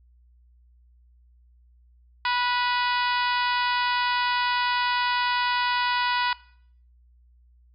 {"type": "harmonic tone with a mistuned harmonic", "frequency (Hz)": 490, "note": "B4", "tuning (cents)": -14, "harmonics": [2, 3, 4, 5, 6, 7, 8, 9, 10], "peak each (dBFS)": [-25, -29, -31, -33, -35, -36, -37, -38, -39], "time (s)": [2.25, 6.33], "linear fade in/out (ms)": 2, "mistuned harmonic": 5, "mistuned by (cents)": 24, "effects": ["noise-tail reverb RT60 0.6 s tail -20 dB re dry", "added 60 Hz sine -54 dBFS peak until 7.74 s"]}